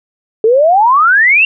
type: exponential sweep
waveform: sine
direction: up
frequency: 425.9 to 2794 Hz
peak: -5 dBFS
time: 0.44-1.45 s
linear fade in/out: 2 ms
effects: none